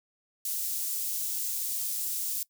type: high-pass noise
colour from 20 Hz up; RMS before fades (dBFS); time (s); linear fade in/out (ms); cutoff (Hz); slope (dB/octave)
white; -32; 0.45-2.43; 2; 6600; 12
effects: noise-tail reverb RT60 0.1 s tail -21 dB re dry